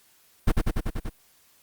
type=noise with echo; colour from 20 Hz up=brown; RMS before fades=-17 dBFS; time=0.47-0.52 s; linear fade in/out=10 ms; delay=96 ms; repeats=6; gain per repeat=-2 dB; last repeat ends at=1.096 s; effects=white hiss -60 dBFS RMS until 1.62 s + Opus 48 kbps